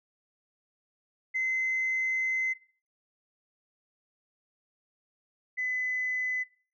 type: tone pair in turn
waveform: sine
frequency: 2055 / 2012 Hz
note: C7 / B6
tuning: -32 / +32 cents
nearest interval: unison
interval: 36 cents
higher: first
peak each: -25 / -28 dBFS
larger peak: first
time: 1.34-2.54 / 5.57-6.44 s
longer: first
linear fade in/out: 20 ms
effects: noise-tail reverb RT60 0.4 s tail -18 dB re dry + tanh soft clip ceiling -22 dBFS